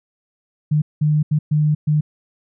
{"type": "tone bursts at uneven times", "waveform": "sine", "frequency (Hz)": 151.2, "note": "D#3", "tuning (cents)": -49, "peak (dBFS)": -13, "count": 5, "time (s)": [[0.71, 0.82], [1.01, 1.23], [1.31, 1.39], [1.51, 1.75], [1.87, 2.01]], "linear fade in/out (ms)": 10, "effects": []}